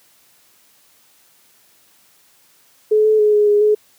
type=tone with pitch steps; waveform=sine; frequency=428.5 / 432.5 / 422.1 / 417.8 / 414 / 423.5 Hz; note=A4 / A4 / G#4 / G#4 / G#4 / G#4; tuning=-46 / -30 / +28 / +10 / -5 / +34 cents; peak=-10 dBFS; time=2.91-3.75 s; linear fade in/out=10 ms; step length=140 ms; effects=white hiss -54 dBFS RMS until 3.98 s + high-pass 100 Hz 12 dB/octave